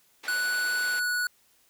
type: band-pass noise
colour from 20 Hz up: white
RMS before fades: -42 dBFS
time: 0.23-1 s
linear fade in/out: 10 ms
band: 350 to 3400 Hz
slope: 12 dB/octave
type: tone with pitch glide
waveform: square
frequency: 1480 to 1469.8 Hz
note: F#6 to F#6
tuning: 0 to -12 cents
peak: -26 dBFS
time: 0.28-1.27 s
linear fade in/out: 2 ms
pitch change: -12 cents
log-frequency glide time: 0.84-1.09 s
effects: white hiss -64 dBFS RMS until 1.69 s